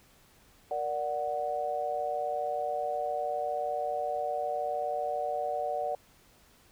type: chord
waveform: sine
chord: Bb augmented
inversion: none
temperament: equal with one note detuned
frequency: 468.1 / 587.3 / 740 Hz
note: Bb4 / D5 / F#5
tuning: +7 / 0 / 0 cents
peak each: -38 / -33 / -32 dBFS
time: 0.71-5.95 s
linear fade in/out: 2 ms
effects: pink hiss -61 dBFS RMS until 6.71 s